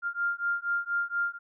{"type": "beating tone pair", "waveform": "sine", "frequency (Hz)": [1396.9, 1401.1], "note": ["F6", "F6"], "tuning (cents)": [0, 5], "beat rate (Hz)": 4.2, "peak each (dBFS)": -30, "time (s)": [0.02, 1.39], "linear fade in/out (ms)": 50, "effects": []}